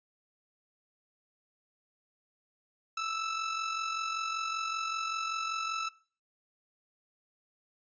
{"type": "tone with amplitude modulation", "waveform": "sawtooth", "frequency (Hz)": 1317, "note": "E6", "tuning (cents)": -2, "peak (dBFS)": -26, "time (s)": [2.97, 5.89], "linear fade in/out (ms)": 5, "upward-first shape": "sine", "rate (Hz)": 45.2, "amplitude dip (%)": 50, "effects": ["noise-tail reverb RT60 0.4 s tail -20 dB re dry", "resampled to 16000 Hz"]}